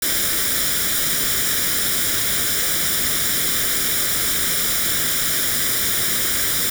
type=noise with comb filter; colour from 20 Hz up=white; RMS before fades=-20 dBFS; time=0.02-6.7 s; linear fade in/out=5 ms; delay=0.56 ms; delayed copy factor=+0.7; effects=none